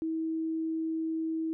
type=tone; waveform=sine; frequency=322.1 Hz; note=E4; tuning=40 cents flat; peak=-29 dBFS; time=0.02-1.53 s; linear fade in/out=0 ms; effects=none